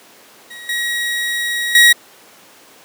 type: tone with level steps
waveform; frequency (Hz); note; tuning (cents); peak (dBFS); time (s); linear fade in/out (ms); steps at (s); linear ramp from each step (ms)
30% pulse; 1902; A#6; +34; -29 / -15 / -3; 0.5-1.93; 10; 0.69 / 1.75; 2
effects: pink hiss -44 dBFS RMS until 2.84 s + high-pass 300 Hz 12 dB/octave